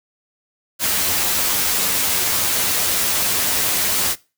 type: noise with comb filter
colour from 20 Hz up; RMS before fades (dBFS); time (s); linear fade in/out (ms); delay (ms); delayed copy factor
white; -19; 0.79-4.16; 50; 11; +0.65
effects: noise-tail reverb RT60 0.3 s tail -21 dB re dry